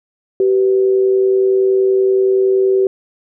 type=tone pair together; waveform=sine; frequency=384.2 / 494.8 Hz; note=G4 / B4; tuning=-35 / +3 cents; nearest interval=major third; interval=438 cents; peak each=-10 / -22 dBFS; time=0.4-2.87 s; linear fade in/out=2 ms; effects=none